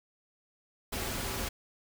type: noise with comb filter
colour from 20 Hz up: pink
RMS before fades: -35 dBFS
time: 0.92-1.49 s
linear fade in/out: 10 ms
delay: 6.5 ms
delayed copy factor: -0.5
effects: none